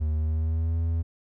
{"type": "tone with pitch glide", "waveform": "triangle", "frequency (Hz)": [77, 82.53], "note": ["D#2", "E2"], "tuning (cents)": [-17, 3], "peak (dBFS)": -21, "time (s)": [0, 1.03], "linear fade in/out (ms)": 20, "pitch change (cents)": 120, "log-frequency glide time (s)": [0.12, 0.76], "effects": []}